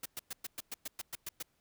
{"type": "noise bursts", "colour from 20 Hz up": "white", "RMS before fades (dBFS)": -40, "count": 11, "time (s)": [0.03, 1.427], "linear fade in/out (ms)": 5, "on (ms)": 27, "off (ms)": 110, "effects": ["pink hiss -75 dBFS RMS until 1.6 s"]}